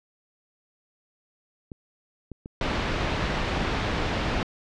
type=clicks; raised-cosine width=3 ms; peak=-24 dBFS; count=5; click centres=1.718 / 2.317 / 2.459 / 2.919 / 3.3 s
type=low-pass noise; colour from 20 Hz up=pink; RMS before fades=-27 dBFS; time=2.61-4.43 s; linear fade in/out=2 ms; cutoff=3500 Hz; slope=12 dB/octave
effects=low-pass 6000 Hz 12 dB/octave